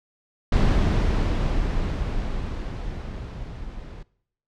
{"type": "noise with level ramp", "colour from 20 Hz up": "brown", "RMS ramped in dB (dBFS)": [-17, -38], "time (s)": [0.52, 4.03], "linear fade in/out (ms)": 5, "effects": ["noise-tail reverb RT60 0.7 s tail -22 dB re dry", "low-pass 5000 Hz 12 dB/octave"]}